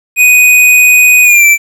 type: tone with pitch glide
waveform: square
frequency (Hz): 2489 to 2336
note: D#7 to D7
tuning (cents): 0 to -10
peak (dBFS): -3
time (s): 0.16-1.58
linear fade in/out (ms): 50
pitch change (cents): -110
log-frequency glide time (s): 1.23-1.45
effects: 7-bit